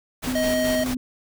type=noise with tremolo; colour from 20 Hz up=pink; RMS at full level=-30 dBFS; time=0.22-0.95 s; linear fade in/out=20 ms; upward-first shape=square; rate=4.7 Hz; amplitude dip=45%
type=tone with vibrato; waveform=sine; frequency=252.9 Hz; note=B3; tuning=41 cents sharp; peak=-24 dBFS; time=0.27-0.97 s; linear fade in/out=2 ms; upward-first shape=sine; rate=7.3 Hz; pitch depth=9 cents each way
type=tone; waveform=square; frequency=629 Hz; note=D#5; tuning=19 cents sharp; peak=-22 dBFS; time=0.35-0.84 s; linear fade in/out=5 ms
effects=none